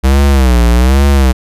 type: tone with vibrato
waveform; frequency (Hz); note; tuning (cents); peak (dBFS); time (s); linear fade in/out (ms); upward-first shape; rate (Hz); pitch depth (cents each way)
square; 64.2; C2; -32; -6; 0.03-1.33; 20; sine; 1.2; 160
effects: resampled to 32000 Hz